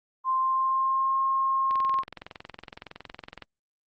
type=tone with pitch glide; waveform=sine; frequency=1046.5 to 1070.3 Hz; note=C6 to C6; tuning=0 to +39 cents; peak=-22 dBFS; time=0.24-2.04 s; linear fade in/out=50 ms; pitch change=+39 cents; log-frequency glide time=0.35-1.18 s
type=click train; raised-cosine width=0.3 ms; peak=-23 dBFS; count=38; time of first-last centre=1.71-3.423 s; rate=21.6 Hz
effects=Opus 24 kbps